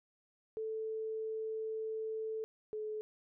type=tone pair in turn; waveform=sine; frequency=440 / 429.5 Hz; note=A4 / A4; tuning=0 / -42 cents; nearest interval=unison; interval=42 cents; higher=first; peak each=-36 / -37 dBFS; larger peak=first; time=0.57-2.44 / 2.73-3.01 s; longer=first; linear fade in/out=0 ms; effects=none